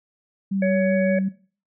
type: tone with vibrato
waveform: sine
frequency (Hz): 193.2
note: G3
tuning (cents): -25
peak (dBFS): -21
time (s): 0.51-1.29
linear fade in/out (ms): 10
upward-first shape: triangle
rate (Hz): 5.3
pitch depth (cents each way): 18
type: harmonic tone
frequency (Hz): 561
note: C#5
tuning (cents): +21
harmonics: 1 / 3 / 4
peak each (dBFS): -20 / -30 / -32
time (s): 0.62-1.19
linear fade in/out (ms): 5
effects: noise-tail reverb RT60 0.4 s tail -17 dB re dry